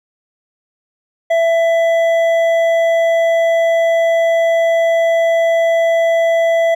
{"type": "tone with hard clipping", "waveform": "sine", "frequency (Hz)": 665, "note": "E5", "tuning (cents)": 15, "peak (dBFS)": -12, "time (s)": [1.3, 6.75], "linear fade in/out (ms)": 10, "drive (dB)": 7, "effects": []}